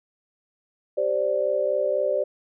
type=chord; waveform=sine; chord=G suspended fourth; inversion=none; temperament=equal; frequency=392 / 523.3 / 587.3 Hz; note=G4 / C5 / D5; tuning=0 / 0 / 0 cents; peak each=-29 / -25 / -23 dBFS; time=0.97-2.24 s; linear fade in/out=10 ms; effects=none